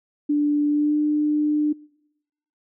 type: tone with pitch glide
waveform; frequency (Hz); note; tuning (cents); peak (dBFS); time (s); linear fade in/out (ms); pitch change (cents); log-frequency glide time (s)
sine; 293.7 to 299.5; D4 to D4; 0 to +34; -17; 0.29-1.73; 10; +34; 0.68-0.97
effects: noise-tail reverb RT60 0.9 s tail -26 dB re dry